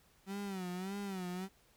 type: tone with vibrato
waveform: 35% pulse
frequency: 190 Hz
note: F#3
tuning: 46 cents sharp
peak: -37 dBFS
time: 0.26-1.49 s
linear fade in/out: 50 ms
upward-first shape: sine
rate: 1.7 Hz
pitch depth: 110 cents each way
effects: pink hiss -68 dBFS RMS until 1.76 s